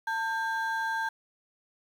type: ring-modulated tone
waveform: triangle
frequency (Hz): 1243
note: D#6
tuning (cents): -2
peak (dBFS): -23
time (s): 0.07-1.09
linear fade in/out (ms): 5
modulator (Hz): 347
effects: 9-bit